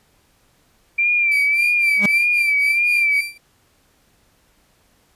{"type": "tone with vibrato", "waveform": "sine", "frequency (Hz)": 2349, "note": "D7", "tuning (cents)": 0, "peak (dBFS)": -14, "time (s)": [0.98, 3.21], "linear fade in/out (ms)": 10, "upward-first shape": "sine", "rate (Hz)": 1.7, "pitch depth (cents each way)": 61}
{"type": "tone with tremolo", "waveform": "35% pulse", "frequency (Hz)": 2349, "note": "D7", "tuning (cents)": 0, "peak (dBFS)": -22, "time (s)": [1.31, 3.38], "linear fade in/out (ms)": 10, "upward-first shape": "sine", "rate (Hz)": 3.8, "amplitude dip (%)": 90}
{"type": "tone with exponential growth", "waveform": "45% pulse", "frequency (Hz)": 202.7, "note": "G#3", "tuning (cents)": -42, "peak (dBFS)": -14, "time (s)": [1.96, 2.06], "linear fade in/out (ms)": 5, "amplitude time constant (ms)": 21}
{"effects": ["pink hiss -59 dBFS RMS until 5.15 s", "resampled to 32000 Hz"]}